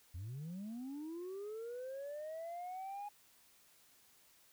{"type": "linear sweep", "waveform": "sine", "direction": "up", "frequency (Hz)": [79.4, 830.6], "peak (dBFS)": -40, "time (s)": [0.14, 3.09], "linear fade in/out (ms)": 10, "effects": ["tanh soft clip ceiling -41 dBFS", "white hiss -67 dBFS RMS until 4.52 s"]}